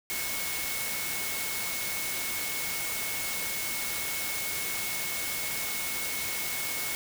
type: tone in noise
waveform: sine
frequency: 2194 Hz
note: C#7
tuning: 18 cents flat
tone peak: -37 dBFS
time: 0.1-6.95 s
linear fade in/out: 0 ms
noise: white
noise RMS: -33 dBFS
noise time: 0.1-6.95 s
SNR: -7 dB
effects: none